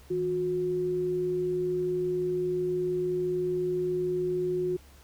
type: tone pair together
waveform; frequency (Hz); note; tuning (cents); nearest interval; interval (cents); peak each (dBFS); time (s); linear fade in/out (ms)
sine; 161.5 / 362.6; E3 / F#4; -35 / -35; octave + major second; 1400; -37 / -26; 0.1-4.77; 10
effects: added 69 Hz sine -53 dBFS peak until 5.03 s + pink hiss -57 dBFS RMS until 5.03 s